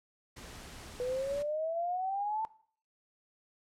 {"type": "noise", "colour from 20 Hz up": "pink", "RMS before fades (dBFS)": -48, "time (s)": [0.36, 1.43], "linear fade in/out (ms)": 10}
{"type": "exponential sweep", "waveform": "sine", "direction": "up", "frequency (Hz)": [489.8, 893], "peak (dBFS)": -31, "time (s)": [1, 2.45], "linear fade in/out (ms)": 0}
{"effects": ["noise-tail reverb RT60 0.5 s tail -18 dB re dry", "low-pass 10000 Hz 12 dB/octave"]}